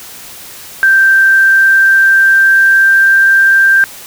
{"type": "tone with pitch glide", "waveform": "sine", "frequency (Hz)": [1568, 1578], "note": ["G6", "G6"], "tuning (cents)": [0, 11], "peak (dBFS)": -4, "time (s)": [0.83, 3.84], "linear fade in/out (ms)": 0, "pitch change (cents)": 11, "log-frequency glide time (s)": [1.28, 3.22], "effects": ["white hiss -31 dBFS RMS until 4.06 s"]}